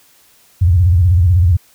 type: tone with vibrato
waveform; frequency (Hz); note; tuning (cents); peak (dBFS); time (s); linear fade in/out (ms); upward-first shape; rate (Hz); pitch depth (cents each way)
sine; 88; F2; +14; -7; 0.61-1.57; 10; square; 16; 140
effects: white hiss -50 dBFS RMS until 1.74 s